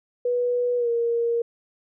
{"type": "tone with pitch glide", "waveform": "sine", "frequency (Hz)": [488.8, 468.1], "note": ["B4", "A#4"], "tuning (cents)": [-18, 7], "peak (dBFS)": -20, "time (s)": [0.25, 1.42], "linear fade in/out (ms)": 5, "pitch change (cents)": -75, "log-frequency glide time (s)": [0.77, 0.89], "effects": []}